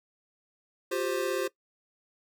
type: chord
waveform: square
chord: F suspended second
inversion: none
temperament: equal with one note detuned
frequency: 355.1 / 392 / 523.3 Hz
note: F4 / G4 / C5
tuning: +29 / 0 / 0 cents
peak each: -33 dBFS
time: 0.91-1.48 s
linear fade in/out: 10 ms
effects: noise-tail reverb RT60 0.1 s tail -19 dB re dry